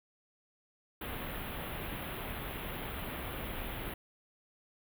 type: band-stop noise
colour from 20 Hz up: pink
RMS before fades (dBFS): -40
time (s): 1.01-3.94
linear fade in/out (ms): 5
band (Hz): 3500 to 11000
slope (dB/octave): 48
effects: none